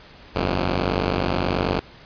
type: tone pair together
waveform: 5% pulse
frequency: 49.29 / 89 Hz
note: G1 / F2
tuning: +10 / +33 cents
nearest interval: minor seventh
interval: 1023 cents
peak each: -12 dBFS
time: 0.35-1.8 s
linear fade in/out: 10 ms
effects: pink hiss -46 dBFS RMS until 2.05 s + resampled to 11025 Hz